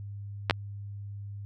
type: clicks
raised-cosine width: 0.3 ms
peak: -6 dBFS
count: 2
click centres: 0.498 / 0.509 s
effects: added 101 Hz sine -37 dBFS peak until 1.45 s